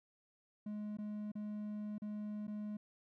triangle tone with dropouts, 210 Hz, G#3, 19 cents sharp, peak -38 dBFS, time 0.66-2.77 s, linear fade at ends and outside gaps 5 ms, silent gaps 0.971-0.985 / 1.318-1.353 / 1.982-2.019 / 2.47-2.478 s, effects none

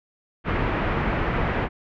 pink low-pass noise, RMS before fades -24 dBFS, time 0.44-1.69 s, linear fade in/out 50 ms, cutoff 2300 Hz, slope 24 dB/octave, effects none

